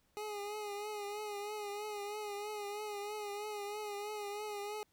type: tone with vibrato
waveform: 25% pulse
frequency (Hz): 415.3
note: G#4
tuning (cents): 0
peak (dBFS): -36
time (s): 0.17-4.83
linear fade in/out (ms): 0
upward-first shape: triangle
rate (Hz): 3.1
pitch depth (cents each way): 55
effects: pink hiss -75 dBFS RMS until 4.92 s